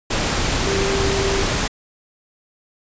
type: tone in noise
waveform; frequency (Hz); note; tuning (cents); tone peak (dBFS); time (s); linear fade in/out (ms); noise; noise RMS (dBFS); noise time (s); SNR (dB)
sine; 392; G4; 0; -21; 0.66-1.43; 10; pink; -20; 0.1-1.68; -4
effects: resampled to 16000 Hz

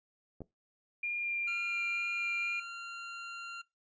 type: clicks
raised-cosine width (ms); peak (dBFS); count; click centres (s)
2; -33 / -30; 2; 0.406 / 0.418
type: tone with vibrato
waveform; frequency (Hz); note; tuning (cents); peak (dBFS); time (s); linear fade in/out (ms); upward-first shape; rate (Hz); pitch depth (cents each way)
sine; 2400; D7; +37; -32; 1.03-2.6; 5; sine; 2.1; 9
type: tone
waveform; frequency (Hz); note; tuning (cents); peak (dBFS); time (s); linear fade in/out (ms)
25% pulse; 1382; F6; -19; -37; 1.47-3.62; 10
effects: noise-tail reverb RT60 0.2 s tail -21 dB re dry + resampled to 16000 Hz

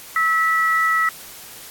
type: tone pair together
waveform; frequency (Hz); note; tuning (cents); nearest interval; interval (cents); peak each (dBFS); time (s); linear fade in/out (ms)
sine; 1300 / 1950.5; E6 / B6; -24 / -22; perfect fifth; 702; -18; 0.16-1.09; 2
effects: white hiss -39 dBFS RMS until 1.7 s + AAC 64 kbps

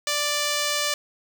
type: tone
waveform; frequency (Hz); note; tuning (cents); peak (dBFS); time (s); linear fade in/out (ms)
5% pulse; 588; D5; +2; -11; 0.07-0.94; 2
effects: none

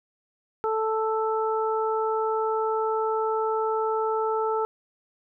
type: harmonic tone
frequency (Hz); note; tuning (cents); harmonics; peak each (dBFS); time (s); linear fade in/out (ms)
440; A4; 0; 1 / 2 / 3; -25 / -28 / -30; 0.64-4.65; 0
effects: none

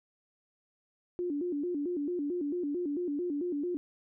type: tone with vibrato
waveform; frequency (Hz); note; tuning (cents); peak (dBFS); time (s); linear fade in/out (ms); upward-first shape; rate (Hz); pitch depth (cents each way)
sine; 320; D#4; +49; -30; 1.19-3.77; 0; square; 4.5; 180
effects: none

